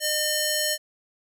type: tone with band-pass filter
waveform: square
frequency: 607 Hz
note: D#5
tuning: 43 cents flat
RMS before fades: -25 dBFS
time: 0-0.78 s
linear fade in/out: 50 ms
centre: 8500 Hz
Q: 0.52
effects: none